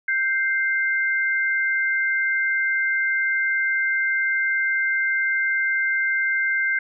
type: tone pair together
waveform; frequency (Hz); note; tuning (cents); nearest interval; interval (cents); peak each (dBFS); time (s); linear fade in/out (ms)
sine; 1568 / 2093; G6 / C7; 0 / 0; perfect fourth; 500; -21 / -23; 0.08-6.79; 5
effects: none